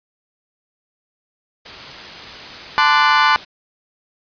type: noise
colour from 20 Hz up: white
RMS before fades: -33 dBFS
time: 1.65-3.45 s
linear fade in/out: 10 ms
type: chord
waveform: 35% pulse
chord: D dominant seventh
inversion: second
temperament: equal with one note detuned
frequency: 880 / 1033.3 / 1174.7 / 1480 Hz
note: A5 / C6 / D6 / F#6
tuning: 0 / -22 / 0 / 0 cents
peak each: -15 dBFS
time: 2.78-3.36 s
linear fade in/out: 0 ms
effects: resampled to 11025 Hz